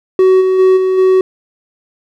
triangle tone with level steps, 375.2 Hz, F#4, 24 cents sharp, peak -3 / -7 / -3 / -8 / -4 dBFS, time 0.19-1.21 s, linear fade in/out 2 ms, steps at 0.4 / 0.58 / 0.76 / 0.97 s, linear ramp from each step 20 ms, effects none

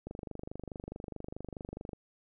click train, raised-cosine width 2 ms, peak -27 dBFS, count 47, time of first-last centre 0.07-1.932 s, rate 24.7 Hz, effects none

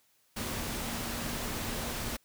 sine tone in noise, 233.1 Hz, A#3, in tune, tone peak -43 dBFS, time 0.36-2.17 s, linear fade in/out 10 ms, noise pink, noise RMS -36 dBFS, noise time 0.36-2.17 s, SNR -10 dB, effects white hiss -69 dBFS RMS until 2.24 s

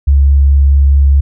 sine tone with vibrato, 69.6 Hz, C#2, 8 cents sharp, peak -4 dBFS, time 0.07-1.21 s, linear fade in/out 10 ms, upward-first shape triangle, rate 4.7 Hz, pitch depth 10 cents each way, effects none

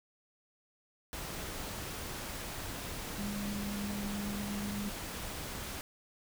sine tone in noise, 203.6 Hz, G#3, 34 cents flat, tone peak -36 dBFS, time 3.18-4.89 s, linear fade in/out 0 ms, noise pink, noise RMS -41 dBFS, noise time 1.13-5.81 s, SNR +2 dB, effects none

